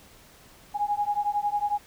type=beating tone pair; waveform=sine; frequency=820 / 831 Hz; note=G#5 / G#5; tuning=-22 / +1 cents; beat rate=11 Hz; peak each=-27 dBFS; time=0.74-1.79 s; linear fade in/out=20 ms; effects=pink hiss -53 dBFS RMS until 1.86 s